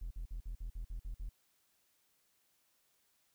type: tone bursts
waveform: triangle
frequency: 41.2 Hz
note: E1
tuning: in tune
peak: -36 dBFS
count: 9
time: 0.01-1.294 s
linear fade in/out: 10 ms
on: 100 ms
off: 48 ms
effects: tanh soft clip ceiling -33 dBFS + white hiss -75 dBFS RMS until 3.34 s